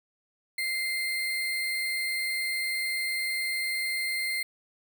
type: tone with sample-and-hold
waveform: sine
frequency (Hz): 2091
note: C7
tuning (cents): -2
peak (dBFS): -27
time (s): 0.58-4.43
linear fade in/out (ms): 5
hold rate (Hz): 6300
effects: none